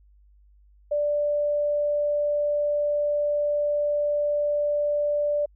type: tone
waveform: sine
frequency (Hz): 587.3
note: D5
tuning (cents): 0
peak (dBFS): -21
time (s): 0.91-5.46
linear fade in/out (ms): 10
effects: added 50 Hz sine -53 dBFS peak until 5.55 s